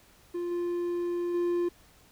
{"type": "tone with level steps", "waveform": "triangle", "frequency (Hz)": 349, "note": "F4", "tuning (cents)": -1, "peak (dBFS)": [-28, -26, -23], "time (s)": [0.34, 1.69], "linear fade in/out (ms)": 10, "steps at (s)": [0.51, 1.34], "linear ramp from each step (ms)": 5, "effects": ["pink hiss -59 dBFS RMS until 2.11 s"]}